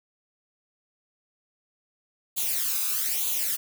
blue noise with flanger, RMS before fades -27 dBFS, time 2.36-3.57 s, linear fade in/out 20 ms, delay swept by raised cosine 0.28 to 0.81 ms, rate 1.1 Hz, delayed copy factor +0.7, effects none

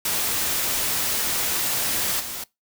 white noise with level steps, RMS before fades -24 / -32 dBFS, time 0.05-2.44 s, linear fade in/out 5 ms, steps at 2.19 s, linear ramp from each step 20 ms, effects noise-tail reverb RT60 0.2 s tail -22 dB re dry

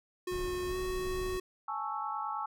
square tone with pitch glide, 362.3 to 369.7 Hz, F#4 to F#4, -36 to -1 cents, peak -34 dBFS, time 0.27-1.4 s, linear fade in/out 5 ms, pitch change +35 cents, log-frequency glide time 0.68-0.76 s
brown noise, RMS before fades -41 dBFS, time 0.31-1.38 s, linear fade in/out 10 ms
sine chord, A major seventh, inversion third, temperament equal, 830.6 / 880 / 1108.7 / 1318.5 Hz, G#5 / A5 / C#6 / E6, 0 / 0 / 0 / 0 cents, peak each -39 dBFS, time 1.68-2.46 s, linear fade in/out 5 ms
effects none

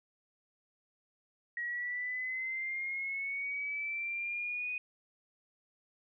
sine linear sweep, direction up, 1898 to 2489 Hz, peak -34 dBFS, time 1.57-4.78 s, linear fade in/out 2 ms, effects none

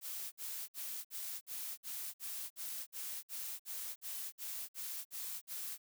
blue noise bursts, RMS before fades -43 dBFS, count 16, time 0.01-5.78 s, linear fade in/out 50 ms, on 310 ms, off 54 ms, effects none

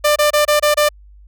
sawtooth tone bursts, 595 Hz, D5, 22 cents sharp, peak -7 dBFS, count 6, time 0.04-0.89 s, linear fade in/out 10 ms, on 120 ms, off 26 ms, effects added 50 Hz sine -40 dBFS peak until 1.27 s

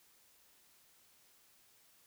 silence, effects white hiss -67 dBFS RMS until 2.06 s

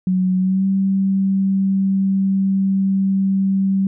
sine tone with pitch glide, 185 to 193.53 Hz, F#3 to G3, 0 to -22 cents, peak -14 dBFS, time 0.07-3.87 s, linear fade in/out 2 ms, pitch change +78 cents, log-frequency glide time 0.38-0.67 s, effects none

